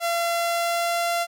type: tone with pitch glide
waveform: sawtooth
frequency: 682 to 686.7 Hz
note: F5 to F5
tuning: -41 to -29 cents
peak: -18 dBFS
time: 0-1.27 s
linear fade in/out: 50 ms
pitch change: +12 cents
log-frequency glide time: 0.33-1.11 s
effects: none